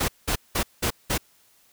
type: noise bursts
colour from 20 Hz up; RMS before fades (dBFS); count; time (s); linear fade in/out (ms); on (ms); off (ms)
pink; -24; 5; 0-1.18; 10; 84; 190
effects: white hiss -60 dBFS RMS until 1.72 s